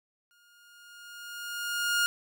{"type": "tone with exponential growth", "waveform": "sawtooth", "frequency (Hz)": 1421, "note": "F6", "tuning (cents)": 30, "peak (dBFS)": -19, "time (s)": [0.31, 2.06], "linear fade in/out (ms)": 0, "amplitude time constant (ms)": 380, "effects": []}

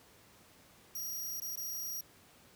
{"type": "tone with dropouts", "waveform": "15% pulse", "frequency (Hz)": 5710, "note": "F8", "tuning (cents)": 37, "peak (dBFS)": -32, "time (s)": [0.95, 2.01], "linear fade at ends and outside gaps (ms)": 5, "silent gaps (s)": [[1.402, 1.418], [1.558, 1.572]], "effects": ["pink hiss -61 dBFS RMS until 2.55 s", "high-pass 80 Hz 12 dB/octave"]}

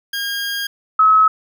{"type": "tone pair in turn", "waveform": ["20% pulse", "sine"], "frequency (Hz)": [1620, 1285.8], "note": ["G#6", "E6"], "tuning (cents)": [-43, -43], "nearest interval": "major third", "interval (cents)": 400, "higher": "first", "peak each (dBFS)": [-16, -8], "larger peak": "second", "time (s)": [[0.13, 0.67], [0.99, 1.28]], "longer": "first", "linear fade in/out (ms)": 5, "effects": []}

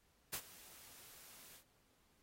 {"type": "noise with ADSR envelope", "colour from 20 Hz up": "white", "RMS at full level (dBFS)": -40, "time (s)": [0.32, 1.64], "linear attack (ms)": 20, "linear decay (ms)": 67, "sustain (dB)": -19, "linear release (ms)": 85, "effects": ["pink hiss -75 dBFS RMS until 2.22 s", "AAC 48 kbps"]}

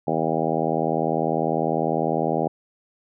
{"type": "harmonic tone", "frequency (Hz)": 80, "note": "D#2", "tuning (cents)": 49, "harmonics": [2, 3, 4, 5, 6, 7, 8, 9, 10], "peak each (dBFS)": [-29, -29, -29, -29, -29, -29, -29, -29, -29], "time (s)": [0.07, 2.48], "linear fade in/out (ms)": 5, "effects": []}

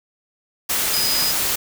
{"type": "tone in noise", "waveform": "sine", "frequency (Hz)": 4978, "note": "D#8", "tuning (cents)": 0, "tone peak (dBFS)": -21, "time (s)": [0.93, 1.32], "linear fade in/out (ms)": 10, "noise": "white", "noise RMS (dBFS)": -21, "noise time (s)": [0.69, 1.56], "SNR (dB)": -3, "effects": []}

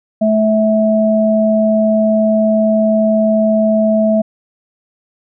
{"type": "tone pair together", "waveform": "sine", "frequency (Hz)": [217, 651.5], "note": ["A3", "E5"], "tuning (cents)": [-24, -20], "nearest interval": "octave + perfect fifth", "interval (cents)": 1904, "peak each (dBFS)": -12, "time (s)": [0.21, 4.22], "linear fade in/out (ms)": 10, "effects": []}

